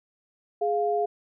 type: tone pair together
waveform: sine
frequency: 416.2 / 700 Hz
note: G#4 / F5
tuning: +4 / +4 cents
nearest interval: major sixth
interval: 900 cents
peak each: -25 dBFS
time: 0.61-1.06 s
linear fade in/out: 10 ms
effects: none